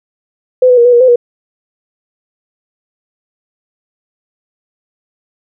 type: tone with pitch steps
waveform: sine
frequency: 507 / 496.8 / 473.5 / 491.1 / 476.7 / 513 / 481.3 Hz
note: B4 / B4 / A#4 / B4 / A#4 / C5 / B4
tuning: +45 / +10 / +27 / -10 / +39 / -34 / -45 cents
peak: -3 dBFS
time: 0.62-1.159 s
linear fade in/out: 5 ms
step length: 77 ms
effects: none